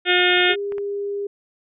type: harmonic tone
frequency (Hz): 359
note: F4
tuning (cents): +48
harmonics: 1 / 2 / 4 / 5 / 6 / 7 / 8 / 9 / 10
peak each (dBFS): -20 / -25 / -22 / -23 / -23 / -25 / -25 / -24 / -24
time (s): 0.05-0.56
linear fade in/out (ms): 50
type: clicks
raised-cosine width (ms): 0.5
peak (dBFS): -23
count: 9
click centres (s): 0.194 / 0.303 / 0.333 / 0.374 / 0.405 / 0.455 / 0.534 / 0.722 / 0.782
type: tone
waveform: sine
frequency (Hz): 403.8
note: G#4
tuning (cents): -49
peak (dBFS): -23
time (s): 0.49-1.27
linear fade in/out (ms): 5
effects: none